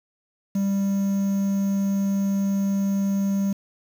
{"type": "tone with quantisation", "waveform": "triangle", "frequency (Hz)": 197.2, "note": "G3", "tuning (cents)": 11, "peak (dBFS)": -18, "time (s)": [0.55, 3.53], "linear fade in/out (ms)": 5, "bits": 7, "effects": []}